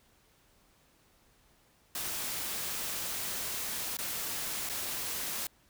white noise with dropouts, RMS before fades -36 dBFS, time 1.95-5.47 s, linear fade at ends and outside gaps 2 ms, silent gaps 3.97-3.987 / 4.691-4.696 s, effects pink hiss -66 dBFS RMS until 5.69 s

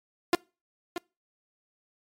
sawtooth tone with echo, 349.2 Hz, F4, in tune, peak -14 dBFS, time 0.33-0.35 s, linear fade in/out 2 ms, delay 630 ms, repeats 1, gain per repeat -12 dB, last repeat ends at 0.98 s, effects noise-tail reverb RT60 0.3 s tail -26 dB re dry + MP3 64 kbps

